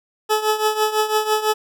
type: tone with tremolo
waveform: 20% pulse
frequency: 429.9 Hz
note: A4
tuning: 40 cents flat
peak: -9 dBFS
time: 0.29-1.54 s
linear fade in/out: 20 ms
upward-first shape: triangle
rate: 6 Hz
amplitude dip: 80%
effects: none